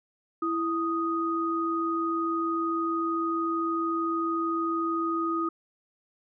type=tone pair together; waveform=sine; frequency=331.1 / 1244.5 Hz; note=E4 / D#6; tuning=+8 / 0 cents; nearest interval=octave + major seventh; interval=2292 cents; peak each=-28 dBFS; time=0.42-5.49 s; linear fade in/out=5 ms; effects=none